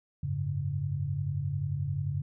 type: chord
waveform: sine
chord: F# suspended second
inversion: none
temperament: equal with one note detuned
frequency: 92.5 / 103.83 / 141.34 Hz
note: F#2 / G#2 / C#3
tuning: 0 / 0 / +34 cents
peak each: -35 / -35 / -31 dBFS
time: 0.23-2.22 s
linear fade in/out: 5 ms
effects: none